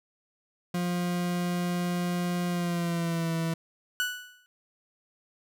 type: tone with pitch glide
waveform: 40% pulse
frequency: 176.4 to 164.59 Hz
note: F3 to E3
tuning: +18 to -2 cents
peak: -26 dBFS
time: 0.74-3.54 s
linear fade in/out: 5 ms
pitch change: -120 cents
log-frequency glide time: 2.48-3.33 s
type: tone with exponential decay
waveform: 30% pulse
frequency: 1480 Hz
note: F#6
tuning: in tune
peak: -21 dBFS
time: 4-4.46 s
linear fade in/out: 0 ms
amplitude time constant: 100 ms
effects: none